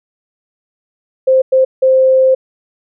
sine tone bursts at uneven times, 523.3 Hz, C5, in tune, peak -6 dBFS, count 3, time 1.27-1.42 / 1.52-1.65 / 1.82-2.35 s, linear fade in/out 10 ms, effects none

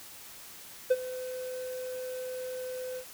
triangle tone with ADSR envelope, 509 Hz, C5, 48 cents flat, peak -16 dBFS, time 0.9-3.05 s, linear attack 12 ms, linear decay 41 ms, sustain -17 dB, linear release 78 ms, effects white hiss -48 dBFS RMS until 3.13 s

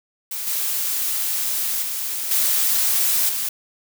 blue noise with level steps, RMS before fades -28 / -23 / -26 / -19 / -24 dBFS, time 0.31-3.49 s, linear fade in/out 5 ms, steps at 0.47 / 1.82 / 2.31 / 3.29 s, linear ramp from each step 2 ms, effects none

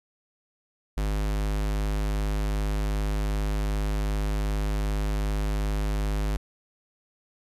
square tone, 51.3 Hz, G#1, 21 cents flat, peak -25 dBFS, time 0.97-6.37 s, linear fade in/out 5 ms, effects resampled to 32000 Hz + 11-bit

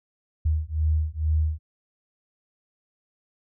sine beating tone pair, 76.8 / 79 Hz, D#2 / D#2, -22 / +27 cents, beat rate 2.2 Hz, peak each -24 dBFS, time 0.45-1.59 s, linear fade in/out 10 ms, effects none

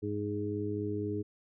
harmonic tone with a mistuned harmonic, 103.83 Hz, G#2, in tune, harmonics 1 / 2 / 3 / 4, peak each -37 / -41 / -36 / -36 dBFS, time 0.02-1.23 s, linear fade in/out 20 ms, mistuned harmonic 1, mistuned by -23 cents, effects none

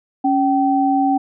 sine tone pair together, 277.2 / 771.2 Hz, C#4 / G5, 0 / -28 cents, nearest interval octave + tritone, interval 1772 cents, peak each -16 dBFS, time 0.24-1.18 s, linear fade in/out 10 ms, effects none

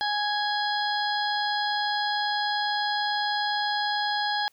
harmonic tone, 830.6 Hz, G#5, in tune, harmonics 1 / 2 / 4 / 5 / 6, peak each -27 / -30 / -33 / -34 / -35 dBFS, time 0.01-4.48 s, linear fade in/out 0 ms, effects white hiss -65 dBFS RMS until 4.52 s

